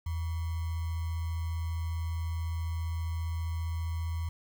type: tone with sample-and-hold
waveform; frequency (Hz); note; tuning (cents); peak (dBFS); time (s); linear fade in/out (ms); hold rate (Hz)
sine; 82.41; E2; 0; -30; 0.06-4.29; 5; 1050
effects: none